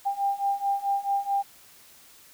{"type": "beating tone pair", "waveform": "sine", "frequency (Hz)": [794, 798.6], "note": ["G5", "G5"], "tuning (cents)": [22, 32], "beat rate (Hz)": 4.6, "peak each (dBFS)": [-28, -26], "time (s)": [0.05, 1.43], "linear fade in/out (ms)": 20, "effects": ["white hiss -53 dBFS RMS until 2.33 s"]}